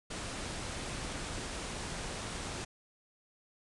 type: low-pass noise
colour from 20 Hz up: pink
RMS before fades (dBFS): -40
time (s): 0.1-2.65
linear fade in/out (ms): 10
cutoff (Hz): 10000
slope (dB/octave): 96
effects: none